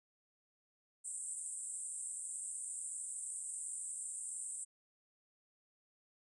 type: band-pass noise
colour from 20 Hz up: white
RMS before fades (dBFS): -44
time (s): 1.04-4.65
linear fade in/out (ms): 20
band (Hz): 7800 to 9100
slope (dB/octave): 96
effects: none